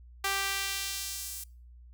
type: tone with high-pass filter sweep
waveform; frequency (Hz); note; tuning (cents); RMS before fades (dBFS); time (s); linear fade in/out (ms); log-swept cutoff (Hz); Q
sawtooth; 392; G4; 0; -34; 0.24-1.44; 5; 1100 to 9400; 0.78
effects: noise-tail reverb RT60 0.4 s tail -24 dB re dry + added 60 Hz sine -49 dBFS peak until 1.93 s